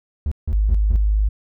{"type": "tone bursts", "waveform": "triangle", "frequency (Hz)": 73.6, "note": "D2", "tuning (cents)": 4, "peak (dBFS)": -16, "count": 4, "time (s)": [0.26, 0.96], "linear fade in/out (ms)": 0, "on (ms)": 55, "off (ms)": 160}
{"type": "tone", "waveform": "sine", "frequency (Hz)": 51.91, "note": "G#1", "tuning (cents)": 0, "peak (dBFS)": -14, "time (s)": [0.52, 1.29], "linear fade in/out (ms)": 10}
{"effects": []}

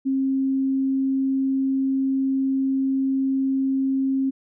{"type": "tone", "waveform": "sine", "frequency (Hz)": 267.9, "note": "C4", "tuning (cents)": 41, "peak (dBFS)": -19, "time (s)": [0.05, 4.31], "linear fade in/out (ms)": 20, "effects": []}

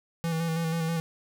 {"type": "tone with vibrato", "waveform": "square", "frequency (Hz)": 164.3, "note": "E3", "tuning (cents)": -5, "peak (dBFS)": -27, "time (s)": [0.24, 1], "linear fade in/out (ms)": 0, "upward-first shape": "square", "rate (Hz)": 6.2, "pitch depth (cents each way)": 27, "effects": []}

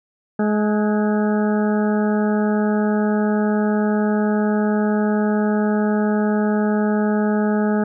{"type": "harmonic tone with a mistuned harmonic", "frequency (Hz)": 211.1, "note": "G#3", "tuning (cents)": 29, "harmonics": [1, 2, 3, 4, 6, 7, 8], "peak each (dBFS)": [-17, -23, -27, -29, -33, -34, -35], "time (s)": [0.39, 7.84], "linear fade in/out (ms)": 5, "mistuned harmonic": 8, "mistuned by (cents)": -45, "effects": []}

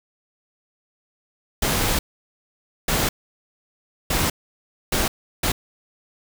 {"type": "noise bursts at uneven times", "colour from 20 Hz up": "pink", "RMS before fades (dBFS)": -21, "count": 5, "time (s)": [[1.62, 1.99], [2.88, 3.09], [4.1, 4.3], [4.92, 5.08], [5.43, 5.52]], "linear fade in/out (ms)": 5, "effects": []}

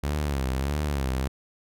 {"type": "tone with vibrato", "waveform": "sawtooth", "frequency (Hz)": 69.6, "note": "C#2", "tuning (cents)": 8, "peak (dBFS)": -21, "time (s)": [0.03, 1.28], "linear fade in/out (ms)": 10, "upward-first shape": "sine", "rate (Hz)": 1.6, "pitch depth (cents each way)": 130, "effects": []}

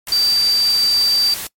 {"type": "tone in noise", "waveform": "sine", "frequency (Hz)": 4662, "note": "D8", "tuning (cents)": -14, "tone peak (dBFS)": -12, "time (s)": [0.12, 1.34], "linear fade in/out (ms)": 2, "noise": "white", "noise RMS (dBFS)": -27, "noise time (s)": [0.07, 1.47], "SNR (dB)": 12, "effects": ["noise-tail reverb RT60 0.1 s tail -23 dB re dry", "MP3 64 kbps"]}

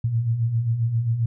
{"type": "beating tone pair", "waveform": "sine", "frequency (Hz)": [110, 117.5], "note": ["A2", "A#2"], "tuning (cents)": [0, 14], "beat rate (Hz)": 7.5, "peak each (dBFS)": [-28, -20], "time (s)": [0.04, 1.26], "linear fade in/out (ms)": 5, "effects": []}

